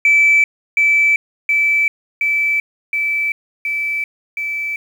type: tone with echo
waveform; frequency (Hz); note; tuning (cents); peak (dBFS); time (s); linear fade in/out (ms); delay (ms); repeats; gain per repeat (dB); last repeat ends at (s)
sine; 2315; D7; -25; -7; 0.05-0.44; 2; 720; 6; -2; 4.76
effects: tanh soft clip ceiling -5 dBFS + 7-bit